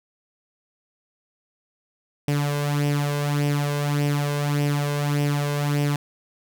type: tone with flanger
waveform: sawtooth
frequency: 145.1 Hz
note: D3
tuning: 21 cents flat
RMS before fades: -23 dBFS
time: 2.28-5.96 s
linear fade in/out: 2 ms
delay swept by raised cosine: 0.36 to 1.96 ms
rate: 1.7 Hz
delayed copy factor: +0.6
effects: none